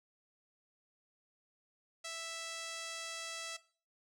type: tone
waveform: 5% pulse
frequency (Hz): 659.3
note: E5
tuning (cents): 0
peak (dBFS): -30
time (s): 2.04-3.57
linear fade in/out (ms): 10
effects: noise-tail reverb RT60 0.4 s tail -17 dB re dry + low-pass 12000 Hz 12 dB/octave